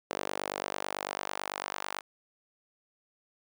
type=tone with high-pass filter sweep; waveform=sawtooth; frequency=49.02 Hz; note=G1; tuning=1 cent sharp; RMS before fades=-37 dBFS; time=0.1-2.01 s; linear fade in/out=10 ms; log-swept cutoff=490 to 970 Hz; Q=1.3; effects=none